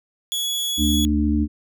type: tone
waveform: sawtooth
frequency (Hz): 3376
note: G#7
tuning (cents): +28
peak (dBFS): -19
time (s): 0.32-1.05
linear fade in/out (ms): 0
type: harmonic tone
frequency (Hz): 74.3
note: D2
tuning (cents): +21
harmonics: 1 / 3 / 4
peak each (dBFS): -21 / -21 / -21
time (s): 0.77-1.48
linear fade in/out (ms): 50
effects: none